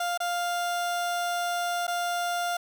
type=tone with dropouts; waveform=30% pulse; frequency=700 Hz; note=F5; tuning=4 cents sharp; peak=-24 dBFS; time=0-2.57 s; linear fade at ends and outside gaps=5 ms; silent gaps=0.176-0.202 / 1.869-1.878 s; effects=none